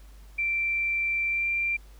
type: tone with pitch glide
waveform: sine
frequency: 2349 to 2367 Hz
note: D7 to D7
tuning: 0 to +13 cents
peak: -24 dBFS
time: 0.38-1.77 s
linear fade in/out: 10 ms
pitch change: +13 cents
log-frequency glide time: 1.29-1.47 s
effects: added 50 Hz sine -46 dBFS peak until 1.99 s + pink hiss -59 dBFS RMS until 1.99 s